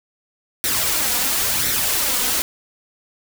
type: noise with flanger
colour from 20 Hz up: white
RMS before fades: -20 dBFS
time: 0.64-2.42 s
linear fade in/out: 0 ms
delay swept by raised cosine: 0.51 to 4.11 ms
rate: 0.96 Hz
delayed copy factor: +0.55
effects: none